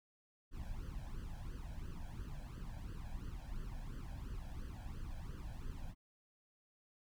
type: noise with flanger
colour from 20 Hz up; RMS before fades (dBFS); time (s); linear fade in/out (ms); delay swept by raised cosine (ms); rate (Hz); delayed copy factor
brown; -45; 0.51-5.95; 50; 0.64 to 1.27; 2.9; +0.9
effects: none